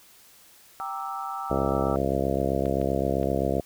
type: chord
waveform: sine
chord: E half-diminished seventh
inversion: first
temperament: equal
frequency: 784 / 932.3 / 1174.7 / 1318.5 Hz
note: G5 / Bb5 / D6 / E6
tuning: 0 / 0 / 0 / 0 cents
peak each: -34 / -39 / -37 / -34 dBFS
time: 0.8-1.96 s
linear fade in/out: 0 ms
type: harmonic tone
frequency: 67.7 Hz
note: C#2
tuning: 40 cents flat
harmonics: 1 / 2 / 3 / 4 / 5 / 6 / 7 / 8 / 9 / 10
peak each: -32 / -32 / -32 / -32 / -32 / -32 / -32 / -32 / -32 / -32 dBFS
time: 1.5-3.61 s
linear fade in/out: 5 ms
type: clicks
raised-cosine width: 0.3 ms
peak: -27 dBFS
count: 3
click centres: 2.657 / 2.815 / 3.231 s
effects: white hiss -54 dBFS RMS until 3.65 s